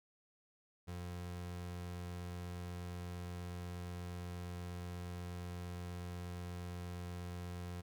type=tone; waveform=30% pulse; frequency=88.4 Hz; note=F2; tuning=22 cents sharp; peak=-40 dBFS; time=0.87-7.82 s; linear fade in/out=20 ms; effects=none